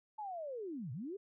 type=linear two-way sweep; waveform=sine; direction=down then up; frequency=878 to 110 to 419 Hz; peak=-40 dBFS; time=0.18-1.17 s; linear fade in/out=10 ms; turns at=0.92 s; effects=none